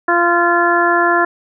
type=harmonic tone; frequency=345.4 Hz; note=F4; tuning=19 cents flat; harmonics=1 / 2 / 3 / 4 / 5; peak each=-17 / -17 / -17 / -17 / -17 dBFS; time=0.08-1.25 s; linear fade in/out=5 ms; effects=none